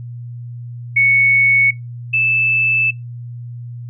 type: tone pair in turn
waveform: sine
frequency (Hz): 2217 / 2632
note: C#7 / E7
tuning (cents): 0 / -3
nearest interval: minor third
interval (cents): 297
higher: second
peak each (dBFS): -9 / -12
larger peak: first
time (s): 0.96-1.71 / 2.13-2.91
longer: second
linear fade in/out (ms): 10
effects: noise-tail reverb RT60 0.2 s tail -23 dB re dry + added 120 Hz sine -27 dBFS peak until 3.89 s